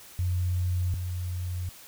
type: tone pair in turn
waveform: sine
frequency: 90 / 90 Hz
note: F#2 / F#2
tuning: -47 / -47 cents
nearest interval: unison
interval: 0 cents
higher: neither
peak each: -24 / -29 dBFS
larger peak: first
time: 0.19-0.94 / 0.94-1.69 s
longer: neither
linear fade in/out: 0 ms
effects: white hiss -49 dBFS RMS until 1.87 s